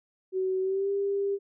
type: tone with pitch glide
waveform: sine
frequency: 376 to 398.4 Hz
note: F#4 to G4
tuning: +28 to +28 cents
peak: -25 dBFS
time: 0.32-1.39 s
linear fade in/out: 50 ms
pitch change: +100 cents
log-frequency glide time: 0.61-0.9 s
effects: none